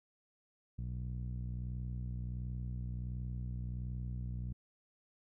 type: tone with low-pass filter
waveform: sawtooth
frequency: 61.4 Hz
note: B1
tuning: 9 cents flat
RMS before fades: -40 dBFS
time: 0.78-4.53 s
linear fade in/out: 10 ms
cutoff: 150 Hz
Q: 2.4
effects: none